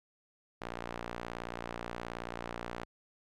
sawtooth tone with band-pass filter, 58.7 Hz, A#1, 13 cents sharp, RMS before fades -42 dBFS, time 0.61-2.85 s, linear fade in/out 10 ms, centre 1100 Hz, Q 0.57, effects none

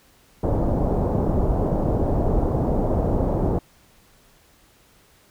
pink low-pass noise, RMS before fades -21 dBFS, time 0.43-3.59 s, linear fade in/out 5 ms, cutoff 760 Hz, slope 24 dB/octave, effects pink hiss -56 dBFS RMS until 5.3 s

